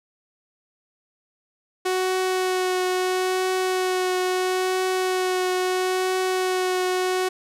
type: tone with vibrato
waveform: sawtooth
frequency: 370 Hz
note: F#4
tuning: in tune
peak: -17 dBFS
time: 1.85-7.29 s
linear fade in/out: 10 ms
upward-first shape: triangle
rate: 0.75 Hz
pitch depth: 15 cents each way
effects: low-pass 12000 Hz 12 dB/octave